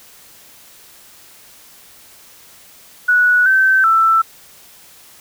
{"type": "tone with pitch steps", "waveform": "sine", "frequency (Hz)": [1470, 1544, 1329], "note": ["F#6", "G6", "E6"], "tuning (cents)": [-12, -27, 14], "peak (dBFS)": -9, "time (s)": [3.08, 4.22], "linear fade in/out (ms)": 10, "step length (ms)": 380, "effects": ["white hiss -44 dBFS RMS until 5.2 s"]}